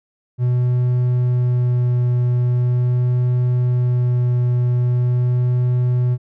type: tone with vibrato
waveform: triangle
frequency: 123.47 Hz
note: B2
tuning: in tune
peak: -12 dBFS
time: 0.38-6.18 s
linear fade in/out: 50 ms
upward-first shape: sine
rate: 0.42 Hz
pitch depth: 9 cents each way
effects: none